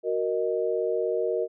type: chord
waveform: sine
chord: D# minor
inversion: first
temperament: equal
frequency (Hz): 370 / 466.2 / 622.3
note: F#4 / A#4 / D#5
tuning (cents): 0 / 0 / 0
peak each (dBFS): -29 / -26 / -30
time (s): 0.03-1.48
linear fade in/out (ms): 50
effects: none